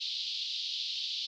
white band-pass noise, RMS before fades -36 dBFS, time 0-1.27 s, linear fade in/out 20 ms, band 3100 to 4600 Hz, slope 48 dB/octave, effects none

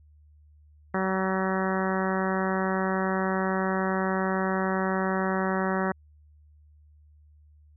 harmonic tone, 189.4 Hz, F#3, 41 cents sharp, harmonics 1 / 2 / 3 / 4 / 5 / 6 / 7 / 8 / 9 / 10, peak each -28 / -31 / -33 / -34 / -35 / -36 / -36 / -37 / -38 / -38 dBFS, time 0.94-5.92 s, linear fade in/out 5 ms, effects added 75 Hz sine -53 dBFS peak until 7.76 s

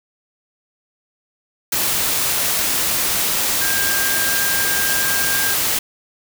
sine tone in noise, 1601 Hz, G6, 36 cents sharp, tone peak -22 dBFS, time 3.61-5.54 s, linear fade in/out 5 ms, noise white, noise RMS -19 dBFS, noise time 1.72-5.79 s, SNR -6 dB, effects none

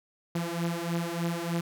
sawtooth beating tone pair, 168.1 / 171.4 Hz, E3 / F3, +34 / -32 cents, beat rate 3.3 Hz, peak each -28 dBFS, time 0.35-1.61 s, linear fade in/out 5 ms, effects none

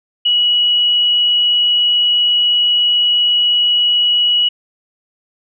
sine tone, 2923 Hz, F#7, 22 cents flat, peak -10 dBFS, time 0.25-4.49 s, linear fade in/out 10 ms, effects none

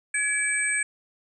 sine tone cluster, 1690 / 2307 / 8220 Hz, G#6 / D7 / C9, +30 / -31 / -32 cents, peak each -27 dBFS, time 0.14-0.83 s, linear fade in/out 5 ms, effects none

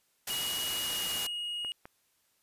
white noise, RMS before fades -35 dBFS, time 0.27-1.27 s, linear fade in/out 5 ms
triangle tone with pitch glide, 2900 to 2878 Hz, F#7 to F#7, -35 to -49 cents, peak -32 dBFS, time 0.3-1.72 s, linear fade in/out 0 ms, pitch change -14 cents, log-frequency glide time 0.7-0.98 s
clicks, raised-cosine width 0.5 ms, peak -30 dBFS, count 3, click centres 1.252 / 1.648 / 1.855 s
effects white hiss -72 dBFS RMS until 2.42 s + resampled to 32000 Hz

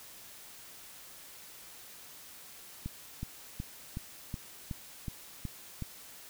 click train, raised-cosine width 5 ms, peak -24 dBFS, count 9, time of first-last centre 2.86-5.823 s, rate 2.7 Hz, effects white hiss -51 dBFS RMS until 6.29 s

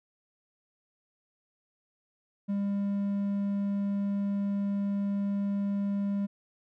triangle tone, 200.4 Hz, G3, 38 cents sharp, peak -25 dBFS, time 2.48-6.27 s, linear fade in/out 20 ms, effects none

